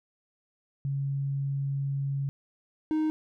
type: tone pair in turn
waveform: sine / triangle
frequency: 138.59 / 311.1 Hz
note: C#3 / D#4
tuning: 0 / 0 cents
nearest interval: octave + major second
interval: 1400 cents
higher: second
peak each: -27 / -22 dBFS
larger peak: second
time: 0.85-2.29 / 2.91-3.1 s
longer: first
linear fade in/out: 0 ms
effects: none

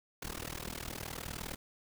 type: noise with amplitude modulation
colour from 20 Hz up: pink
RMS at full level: -38 dBFS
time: 0.22-1.56 s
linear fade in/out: 5 ms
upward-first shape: sine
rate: 39.6 Hz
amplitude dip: 95%
effects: none

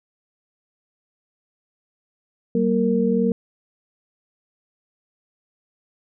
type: tone cluster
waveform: sine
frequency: 191.7 / 233.5 / 462.5 Hz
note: G3 / A#3 / A#4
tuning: -38 / +3 / -14 cents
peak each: -21 dBFS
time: 2.55-3.32 s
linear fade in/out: 2 ms
effects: none

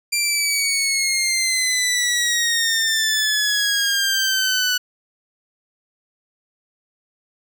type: exponential sweep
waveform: 15% pulse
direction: down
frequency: 2374 to 1480 Hz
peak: -11 dBFS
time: 0.12-4.78 s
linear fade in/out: 10 ms
effects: none

